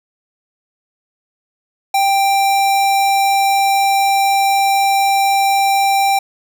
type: tone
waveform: square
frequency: 787 Hz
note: G5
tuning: 7 cents sharp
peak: -12 dBFS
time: 1.94-6.19 s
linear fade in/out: 5 ms
effects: none